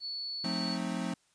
sine tone, 4432 Hz, C#8, 1 cent flat, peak -35 dBFS, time 0-0.78 s, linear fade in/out 50 ms
square chord, F dominant seventh, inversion none, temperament equal with one note detuned, 178.49 / 220 / 261.6 / 311.1 Hz, F3 / A3 / C4 / Eb4, +38 / 0 / 0 / 0 cents, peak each -37 / -38 / -39 / -42 dBFS, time 0.44-1.14 s, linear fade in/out 5 ms
effects white hiss -70 dBFS RMS until 1.34 s + resampled to 22050 Hz

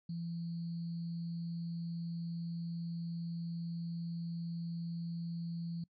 sine tone with sample-and-hold, 168.8 Hz, E3, 41 cents sharp, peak -37 dBFS, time 0.09-5.84 s, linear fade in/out 5 ms, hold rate 4410 Hz, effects noise-tail reverb RT60 0.1 s tail -24 dB re dry + resampled to 16000 Hz

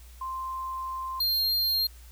sine / square tone pair in turn, 1046.5 / 4201 Hz, C6 / C8, 0 / +6 cents, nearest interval 2 octaves, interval 2406 cents, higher second, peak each -31 / -24 dBFS, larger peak second, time 0.21-1.2 / 1.2-1.87 s, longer first, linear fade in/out 5 ms, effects added 60 Hz sine -46 dBFS peak until 2.11 s + white hiss -56 dBFS RMS until 2.11 s

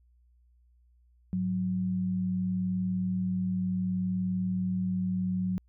sine tone pair together, 103.21 / 183.9 Hz, G#2 / F#3, -10 / -10 cents, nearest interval minor seventh, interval 1000 cents, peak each -37 / -27 dBFS, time 1.33-5.58 s, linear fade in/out 0 ms, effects added 60 Hz sine -60 dBFS peak until 5.68 s

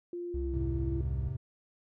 sine tone with pitch glide, 349.2 to 335.2 Hz, F4 to E4, 0 to +29 cents, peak -35 dBFS, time 0.13-1.01 s, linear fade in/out 2 ms, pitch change -71 cents, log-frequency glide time 0.35-0.58 s
triangle tone, 66.4 Hz, C2, 26 cents sharp, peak -30 dBFS, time 0.34-1.29 s, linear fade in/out 5 ms
triangle chord, E augmented, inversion none, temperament equal with one note detuned, 82.41 / 105.28 / 130.81 Hz, E2 / G#2 / B#2, 0 / +24 / 0 cents, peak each -38 / -37 / -34 dBFS, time 0.53-1.37 s, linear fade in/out 10 ms
effects none

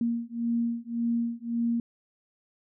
sine beating tone pair, 233.1 / 234.9 Hz, A#3 / A#3, 0 / +13 cents, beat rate 1.8 Hz, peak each -29 dBFS, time 0.01-1.8 s, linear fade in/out 2 ms, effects none

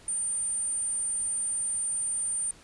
sine tone, 9020 Hz, C#9, 29 cents sharp, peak -27 dBFS, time 0.08-2.51 s, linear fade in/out 2 ms, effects pink hiss -54 dBFS RMS until 2.63 s + resampled to 24000 Hz

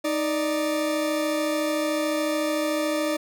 40% pulse tone pair together, 311.1 / 588.5 Hz, D#4 / D5, 0 / +3 cents, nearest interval major seventh, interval 1103 cents, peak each -25 dBFS, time 0.04-3.17 s, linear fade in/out 10 ms, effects none

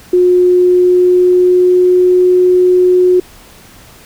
sine tone with pitch glide, 360 to 363.3 Hz, F#4 to F#4, -47 to -32 cents, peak -5 dBFS, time 0.13-3.2 s, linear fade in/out 5 ms, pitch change +15 cents, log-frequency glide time 0.56-2.24 s, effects pink hiss -39 dBFS RMS until 4.05 s

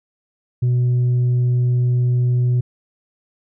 sine tone, 123.47 Hz, B2, in tune, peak -11 dBFS, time 0.62-2.61 s, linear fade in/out 10 ms, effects tanh soft clip ceiling -13 dBFS

